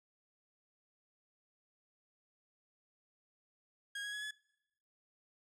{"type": "tone with pitch steps", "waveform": "30% pulse", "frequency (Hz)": [1637, 1659.9, 1683, 1706.5], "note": ["G#6", "G#6", "G#6", "G#6"], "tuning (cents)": [-25, -1, 23, 47], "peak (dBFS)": -37, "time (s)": [3.95, 4.31], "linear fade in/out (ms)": 5, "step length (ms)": 90, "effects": ["noise-tail reverb RT60 0.9 s tail -25 dB re dry", "low-pass 9000 Hz 12 dB/octave"]}